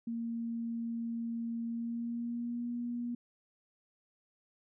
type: tone with pitch glide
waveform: sine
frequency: 231.5 to 239.7 Hz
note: A#3 to A#3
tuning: -12 to +48 cents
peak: -34 dBFS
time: 0.07-3.15 s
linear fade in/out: 5 ms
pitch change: +60 cents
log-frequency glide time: 1.66-2.7 s
effects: none